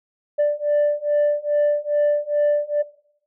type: beating tone pair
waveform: sine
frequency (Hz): 587.3 / 589.7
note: D5 / D5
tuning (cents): 0 / +7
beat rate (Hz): 2.4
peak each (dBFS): -18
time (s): 0.38-2.83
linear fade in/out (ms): 20
effects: noise-tail reverb RT60 0.6 s tail -17 dB re dry + tanh soft clip ceiling -13 dBFS